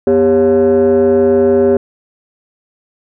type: tone with frequency modulation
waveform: sine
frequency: 398.3 Hz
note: G4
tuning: 28 cents sharp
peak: -5 dBFS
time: 0.07-1.77 s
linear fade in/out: 2 ms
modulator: 154 Hz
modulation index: 0.94
effects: tanh soft clip ceiling -5 dBFS